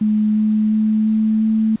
sine tone with pitch steps, 213.3 / 214.8 / 216.3 / 217.8 / 219.3 Hz, G#3 / A3 / A3 / A3 / A3, +46 / -41 / -29 / -17 / -6 cents, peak -13 dBFS, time 0.01-1.76 s, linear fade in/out 5 ms, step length 350 ms, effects pink hiss -48 dBFS RMS until 1.8 s + resampled to 8000 Hz

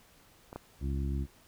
clicks, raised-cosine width 1 ms, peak -29 / -24 dBFS, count 2, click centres 0.529 / 0.56 s
harmonic tone, 68.5 Hz, C#2, 20 cents flat, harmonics 1 / 2 / 3 / 4 / 5, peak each -31 / -37 / -41 / -43 / -45 dBFS, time 0.8-1.27 s, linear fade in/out 50 ms
effects pink hiss -61 dBFS RMS until 1.47 s

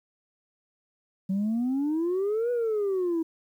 sine exponential two-way sweep, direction up then down, 186.6 to 492.1 to 320.8 Hz, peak -22 dBFS, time 1.29-3.23 s, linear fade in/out 10 ms, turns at 2.51 s, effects tanh soft clip ceiling -22 dBFS + 10-bit

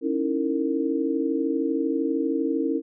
sine tone cluster, 275.3 / 308.1 / 328.1 / 458.4 Hz, C#4 / D#4 / E4 / A#4, -12 / -17 / -8 / -29 cents, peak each -26 / -32 / -26 / -28 dBFS, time 0.01-2.82 s, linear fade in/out 50 ms, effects none

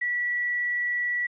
sine tone with quantisation, 1947 Hz, B6, 25 cents flat, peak -24 dBFS, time 0.01-1.27 s, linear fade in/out 10 ms, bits 9, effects resampled to 8000 Hz

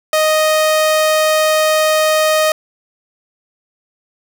sawtooth tone, 622.3 Hz, D#5, in tune, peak -7 dBFS, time 0.13-2.52 s, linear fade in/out 2 ms, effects none

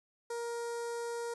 sawtooth tone with notch filter, 470 Hz, A#4, 14 cents sharp, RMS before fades -38 dBFS, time 0.3-1.34 s, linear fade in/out 5 ms, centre 2800 Hz, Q 0.66, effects resampled to 24000 Hz

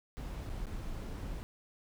brown noise with dropouts, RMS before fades -40 dBFS, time 0.17-1.43 s, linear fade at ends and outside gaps 0 ms, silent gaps 0.493-0.498 / 0.657-0.668 s, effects none

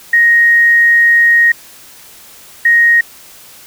sine tone bursts at uneven times, 1872 Hz, A#6, 7 cents sharp, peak -5 dBFS, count 2, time 0.13-1.52 / 2.65-3.01 s, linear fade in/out 5 ms, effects white hiss -38 dBFS RMS until 3.66 s

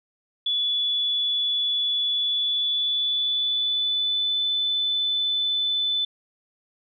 sine tone with pitch glide, 3430 to 3508 Hz, A7 to A7, -45 to -6 cents, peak -21 dBFS, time 0.46-6.05 s, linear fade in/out 5 ms, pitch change +39 cents, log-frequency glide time 2.1-4.41 s, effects none

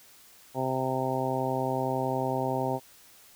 harmonic tone, 130.81 Hz, C3, in tune, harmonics 1 / 2 / 3 / 4 / 5 / 6 / 7, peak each -34 / -34 / -34 / -34 / -34 / -34 / -34 dBFS, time 0.54-2.8 s, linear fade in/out 50 ms, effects white hiss -55 dBFS RMS until 3.35 s

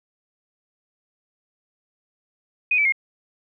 sine tone with pitch steps, 2489 / 2309 / 2142 Hz, D#7 / D7 / C7, 0 / -30 / +40 cents, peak -16 dBFS, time 2.71-2.923 s, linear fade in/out 5 ms, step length 71 ms, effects none

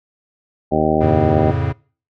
harmonic tone, 77.5 Hz, D#2, 6 cents flat, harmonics 1 / 2 / 3 / 4 / 5 / 6 / 7 / 8 / 9 / 10, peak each -27 / -23 / -21 / -22 / -20 / -26 / -24 / -20 / -31 / -21 dBFS, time 0.71-1.52 s, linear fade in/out 20 ms
square chord, F augmented, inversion none, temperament equal with one note detuned, 87.31 / 109.18 / 138.59 Hz, F2 / A2 / C#3, 0 / -13 / 0 cents, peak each -22 dBFS, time 1-1.73 s, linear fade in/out 20 ms
effects noise-tail reverb RT60 0.4 s tail -24 dB re dry + low-pass 2000 Hz 12 dB/octave

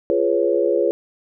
sine chord, C# dominant seventh, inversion first, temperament equal with one note detuned, 346 / 415.3 / 493.9 / 554.4 Hz, E#4 / G#4 / B4 / C#5, -16 / 0 / 0 / 0 cents, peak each -21 dBFS, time 0.1-0.91 s, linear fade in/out 0 ms, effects none

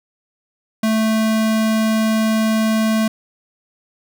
square tone, 220 Hz, A3, in tune, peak -15 dBFS, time 0.83-3.08 s, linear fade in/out 5 ms, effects none

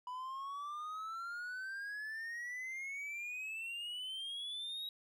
triangle exponential sweep, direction up, 987.8 to 3837 Hz, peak -39 dBFS, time 0.07-4.89 s, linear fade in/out 2 ms, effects none

